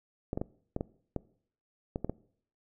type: clicks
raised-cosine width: 2 ms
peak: -19 dBFS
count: 9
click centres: 0.331 / 0.375 / 0.415 / 0.764 / 0.809 / 1.163 / 1.959 / 2.046 / 2.096 s
effects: noise-tail reverb RT60 0.6 s tail -21 dB re dry